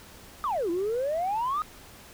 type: exponential two-way sweep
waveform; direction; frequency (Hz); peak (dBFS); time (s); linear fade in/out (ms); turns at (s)
sine; down then up; 1271 to 329.6 to 1271; -24; 0.44-1.62; 0; 0.7
effects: tanh soft clip ceiling -22 dBFS + pink hiss -49 dBFS RMS until 2.13 s